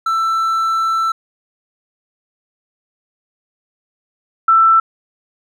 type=tone pair in turn; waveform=triangle / sine; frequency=1331 / 1331 Hz; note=E6 / E6; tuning=+16 / +16 cents; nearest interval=unison; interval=0 cents; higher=neither; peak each=-12 / -7 dBFS; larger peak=second; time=0.06-1.12 / 4.48-4.8 s; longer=first; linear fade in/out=5 ms; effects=none